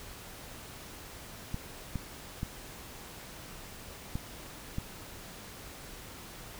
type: clicks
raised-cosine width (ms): 5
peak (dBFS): -21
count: 5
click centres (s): 1.544 / 1.957 / 2.431 / 4.155 / 4.784
effects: pink hiss -47 dBFS RMS until 6.59 s